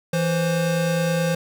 square tone pair together, 165.15 / 525 Hz, E3 / C5, +4 / +6 cents, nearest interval octave + minor sixth, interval 2002 cents, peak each -22 / -24 dBFS, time 0.13-1.35 s, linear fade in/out 5 ms, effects none

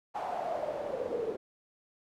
pink noise with band-pass filter sweep, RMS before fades -35 dBFS, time 0.14-1.37 s, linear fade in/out 20 ms, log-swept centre 820 to 420 Hz, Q 9.4, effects none

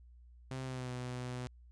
sawtooth tone with pitch glide, 130.81 to 124.97 Hz, C3 to B2, 0 to +21 cents, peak -35 dBFS, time 0.51-1.47 s, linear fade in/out 0 ms, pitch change -79 cents, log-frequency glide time 0.64-0.91 s, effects added 60 Hz sine -55 dBFS peak until 1.71 s + resampled to 22050 Hz

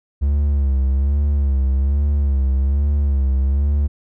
triangle tone with vibrato, 69.3 Hz, C#2, in tune, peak -12 dBFS, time 0.21-3.88 s, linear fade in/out 20 ms, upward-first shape sine, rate 1.2 Hz, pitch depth 75 cents each way, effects none

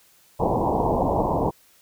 white low-pass noise, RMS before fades -22 dBFS, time 0.39-1.51 s, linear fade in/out 20 ms, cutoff 1000 Hz, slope 96 dB/octave, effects white hiss -57 dBFS RMS until 1.81 s

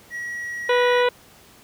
triangle tone with pitch glide, 1916 to 1903.9 Hz, A#6 to A#6, +47 to +36 cents, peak -26 dBFS, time 0.1-1.05 s, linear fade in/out 50 ms, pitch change -11 cents, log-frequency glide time 0.41-0.88 s
harmonic tone, 491.1 Hz, B4, 10 cents flat, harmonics 1 / 2 / 3 / 4 / 5 / 6 / 7 / 8, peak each -17 / -23 / -27 / -29 / -31 / -33 / -34 / -35 dBFS, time 0.69-1.09 s, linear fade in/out 5 ms
effects pink hiss -50 dBFS RMS until 1.63 s + high-pass 60 Hz 12 dB/octave

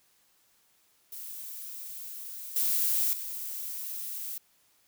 violet noise with level steps, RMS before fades -41 / -27 / -37 dBFS, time 1.12-4.38 s, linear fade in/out 5 ms, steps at 2.56 / 3.13 s, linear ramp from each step 2 ms, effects white hiss -67 dBFS RMS until 4.87 s

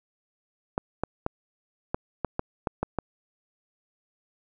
clicks, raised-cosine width 1 ms, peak -12 dBFS, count 9, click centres 0.779 / 1.036 / 1.264 / 1.945 / 2.247 / 2.394 / 2.672 / 2.83 / 2.987 s, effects none

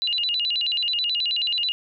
sine tone with vibrato, 3366 Hz, G#7, 23 cents sharp, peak -21 dBFS, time 0.02-1.72 s, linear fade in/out 0 ms, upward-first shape square, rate 9.3 Hz, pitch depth 290 cents each way, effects none

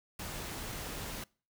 pink noise, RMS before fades -41 dBFS, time 0.19-1.24 s, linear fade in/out 5 ms, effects noise-tail reverb RT60 0.4 s tail -25 dB re dry

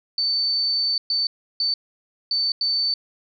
sine tone bursts at uneven times, 4535 Hz, C#8, 39 cents sharp, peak -19 dBFS, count 5, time 0.18-0.98 / 1.1-1.27 / 1.6-1.74 / 2.31-2.52 / 2.61-2.94 s, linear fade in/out 2 ms, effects none

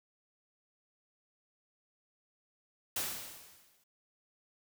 white noise with exponential decay, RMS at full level -33 dBFS, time 2.96-3.84 s, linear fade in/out 5 ms, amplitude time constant 190 ms, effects none

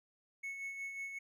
triangle tone with tremolo, 2203 Hz, C#7, 11 cents flat, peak -37 dBFS, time 0.43-1.19 s, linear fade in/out 10 ms, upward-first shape sine, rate 5.5 Hz, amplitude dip 45%, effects none

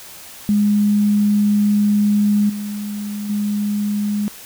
sine tone with level steps, 206.8 Hz, G#3, 7 cents flat, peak -12 / -23 / -17 dBFS, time 0.49-4.28 s, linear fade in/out 0 ms, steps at 2.49 / 3.29 s, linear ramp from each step 10 ms, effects white hiss -38 dBFS RMS until 4.45 s

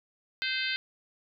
harmonic tone, 518 Hz, C5, 17 cents flat, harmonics 3 / 4 / 5 / 6 / 7 / 8 / 9, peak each -34 / -35 / -36 / -37 / -37 / -38 / -39 dBFS, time 0.42-0.76 s, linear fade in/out 0 ms, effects none

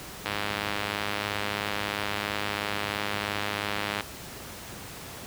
click train, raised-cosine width 0.3 ms, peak -12 dBFS, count 387, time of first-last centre 0.26-4.008 s, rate 103 Hz, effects pink hiss -41 dBFS RMS until 5.26 s + high-pass 60 Hz 12 dB/octave

